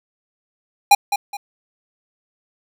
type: tone with echo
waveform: square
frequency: 810 Hz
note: G#5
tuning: 43 cents flat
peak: -7 dBFS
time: 0.91-0.95 s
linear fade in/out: 5 ms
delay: 210 ms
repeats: 2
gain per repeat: -10 dB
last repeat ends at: 1.37 s
effects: none